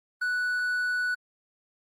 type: tone with hard clipping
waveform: triangle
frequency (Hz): 1480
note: F#6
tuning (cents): 0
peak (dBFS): -26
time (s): 0.21-1.15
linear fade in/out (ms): 10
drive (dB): 6
effects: Opus 24 kbps